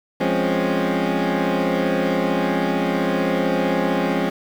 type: chord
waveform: 20% pulse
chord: Db major seventh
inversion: first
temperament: equal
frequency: 174.61 / 207.7 / 261.6 / 277.2 Hz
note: F3 / Ab3 / C4 / Db4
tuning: 0 / 0 / 0 / 0 cents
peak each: -19 dBFS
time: 0.2-4.3 s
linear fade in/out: 10 ms
effects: low-pass 3000 Hz 12 dB/octave + 7-bit